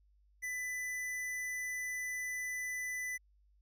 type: tone with tanh clipping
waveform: sine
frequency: 1996 Hz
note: B6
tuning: 18 cents sharp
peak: -38 dBFS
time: 0.42-3.18 s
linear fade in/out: 20 ms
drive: 18 dB
effects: added 50 Hz sine -65 dBFS peak until 3.61 s